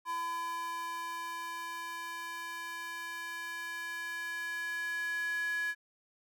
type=tone with high-pass filter sweep; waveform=square; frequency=336.7 Hz; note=E4; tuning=37 cents sharp; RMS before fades=-38 dBFS; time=0.05-5.75 s; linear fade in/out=50 ms; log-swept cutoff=1100 to 1700 Hz; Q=8.6; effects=none